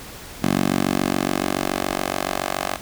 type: tone with high-pass filter sweep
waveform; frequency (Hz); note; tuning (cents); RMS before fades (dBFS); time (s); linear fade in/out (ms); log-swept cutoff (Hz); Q
10% pulse; 47.07; F#1; +30; -23; 0.42-2.77; 20; 200 to 650; 1.2
effects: pink hiss -38 dBFS RMS until 2.81 s